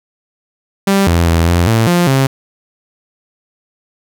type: tone with pitch steps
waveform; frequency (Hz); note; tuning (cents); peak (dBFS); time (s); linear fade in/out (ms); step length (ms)
sawtooth; 196.4 / 85 / 83.2 / 86.4 / 113.1 / 175.1 / 134.5; G3 / F2 / E2 / F2 / A2 / F3 / C3; +4 / -46 / +17 / -18 / +48 / +5 / +48; -5; 0.87-2.27; 5; 200
effects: none